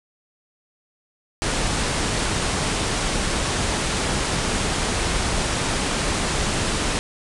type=low-pass noise; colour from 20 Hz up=pink; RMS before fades=-23 dBFS; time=1.42-6.99 s; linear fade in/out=0 ms; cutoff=10000 Hz; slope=96 dB/octave; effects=none